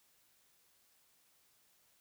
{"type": "silence", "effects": ["white hiss -71 dBFS RMS until 2 s"]}